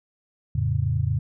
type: chord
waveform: sine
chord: F augmented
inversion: none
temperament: equal with one note detuned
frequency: 85.51 / 110 / 138.59 Hz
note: F2 / A2 / C#3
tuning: -36 / 0 / 0 cents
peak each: -26 / -24 / -25 dBFS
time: 0.55-1.19 s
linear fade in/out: 5 ms
effects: none